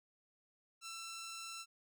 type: tone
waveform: 10% pulse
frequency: 1341 Hz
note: E6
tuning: 29 cents sharp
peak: -37 dBFS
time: 0.81-1.66 s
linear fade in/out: 50 ms
effects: none